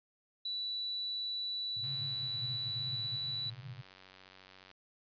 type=tone; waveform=sine; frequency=3951 Hz; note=B7; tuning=in tune; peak=-35 dBFS; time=0.45-3.5 s; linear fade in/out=5 ms
type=band-pass noise; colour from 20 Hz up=white; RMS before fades=-46 dBFS; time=1.76-3.82 s; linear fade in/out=20 ms; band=110 to 140 Hz; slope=96 dB/octave
type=click train; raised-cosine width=0.2 ms; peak=-37 dBFS; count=272; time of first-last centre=1.84-4.714 s; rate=94.3 Hz
effects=resampled to 11025 Hz